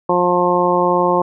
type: harmonic tone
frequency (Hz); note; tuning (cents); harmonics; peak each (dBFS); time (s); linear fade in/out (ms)
177.7; F3; +30; 1 / 2 / 3 / 4 / 5 / 6; -23 / -18 / -18 / -23 / -18 / -19; 0.09-1.22; 5
effects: none